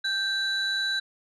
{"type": "tone pair together", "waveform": "sine", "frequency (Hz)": [1568, 3951], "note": ["G6", "B7"], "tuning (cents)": [0, 0], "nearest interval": "octave + major third", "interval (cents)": 1600, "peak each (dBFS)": -26, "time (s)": [0.04, 1], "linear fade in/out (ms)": 10, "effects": ["tanh soft clip ceiling -20 dBFS"]}